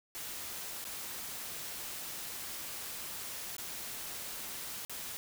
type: noise with dropouts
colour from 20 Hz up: white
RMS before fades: -42 dBFS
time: 0.15-5.17 s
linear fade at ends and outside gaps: 0 ms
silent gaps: 0.842-0.851 / 3.566-3.582 / 4.85-4.896 s
effects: none